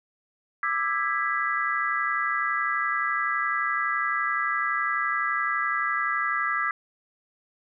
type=chord; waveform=sine; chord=E dominant seventh; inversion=third; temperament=just; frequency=1186.7 / 1318.5 / 1648.1 / 1977.8 Hz; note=D6 / E6 / G#6 / B6; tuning=+18 / 0 / -14 / +2 cents; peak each=-29 dBFS; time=0.63-6.71 s; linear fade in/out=2 ms; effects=none